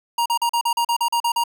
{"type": "tone bursts", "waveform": "square", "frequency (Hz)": 941, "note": "A#5", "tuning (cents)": 16, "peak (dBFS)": -18, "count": 11, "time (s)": [0.18, 1.438], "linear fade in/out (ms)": 5, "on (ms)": 78, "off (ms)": 40, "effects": []}